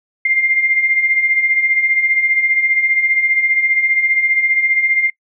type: beating tone pair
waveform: sine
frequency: 2093 / 2108 Hz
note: C7 / C7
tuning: 0 / +12 cents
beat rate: 15 Hz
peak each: -20 / -13 dBFS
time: 0.25-5.1 s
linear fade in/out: 5 ms
effects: noise-tail reverb RT60 0.1 s tail -23 dB re dry